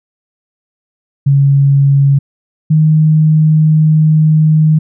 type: tone pair in turn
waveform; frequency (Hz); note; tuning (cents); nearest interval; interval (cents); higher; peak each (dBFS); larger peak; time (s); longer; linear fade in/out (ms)
sine; 139.5 / 155.59; C#3 / D#3; +11 / 0; major second; 189; second; -5; neither; 1.26-2.19 / 2.7-4.79; second; 10
effects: none